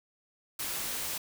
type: noise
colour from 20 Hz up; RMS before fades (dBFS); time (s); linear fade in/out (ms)
white; -35; 0.59-1.18; 5
effects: none